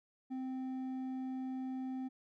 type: tone with hard clipping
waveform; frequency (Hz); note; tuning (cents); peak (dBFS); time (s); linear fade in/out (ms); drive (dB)
sine; 260; C4; -11; -39; 0.3-2.09; 20; 5
effects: none